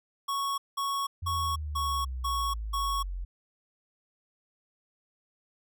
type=tone bursts; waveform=square; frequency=1108.7 Hz; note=C#6; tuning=in tune; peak=-29 dBFS; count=6; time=0.28-3.03 s; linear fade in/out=10 ms; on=300 ms; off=190 ms
type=exponential sweep; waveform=sine; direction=down; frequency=87.31 to 43.65 Hz; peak=-32 dBFS; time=1.22-3.25 s; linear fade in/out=10 ms
effects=none